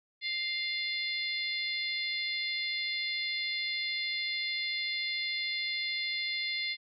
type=harmonic tone; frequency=698.5 Hz; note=F5; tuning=in tune; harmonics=3 / 4 / 5 / 6 / 7; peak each=-34 / -46 / -37 / -37 / -45 dBFS; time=0.21-6.77 s; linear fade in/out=50 ms; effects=none